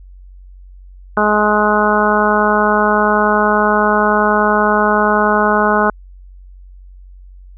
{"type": "harmonic tone", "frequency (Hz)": 210.5, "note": "G#3", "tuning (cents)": 24, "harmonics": [1, 2, 3, 4, 5, 6, 7], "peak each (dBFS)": [-18, -18, -18, -18, -18, -18, -18], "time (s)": [1.17, 5.9], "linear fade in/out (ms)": 2, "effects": ["added 46 Hz sine -35 dBFS peak until 7.57 s"]}